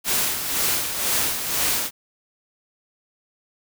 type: noise with tremolo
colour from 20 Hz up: white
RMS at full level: -21 dBFS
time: 0.04-1.91 s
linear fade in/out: 50 ms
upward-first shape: sine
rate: 2 Hz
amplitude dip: 55%
effects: none